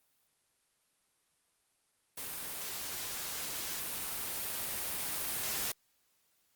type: noise with level ramp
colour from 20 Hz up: white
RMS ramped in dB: -41 to -35 dBFS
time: 2.17-5.72 s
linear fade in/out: 5 ms
effects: white hiss -74 dBFS RMS until 6.55 s + Opus 32 kbps